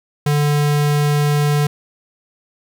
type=tone; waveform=square; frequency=146.83 Hz; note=D3; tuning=in tune; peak=-14 dBFS; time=0.26-1.67 s; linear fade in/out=5 ms; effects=9-bit